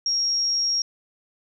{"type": "tone", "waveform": "sine", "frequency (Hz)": 5588, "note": "F8", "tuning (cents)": 0, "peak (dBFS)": -20, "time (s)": [0.06, 0.82], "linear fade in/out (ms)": 2, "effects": []}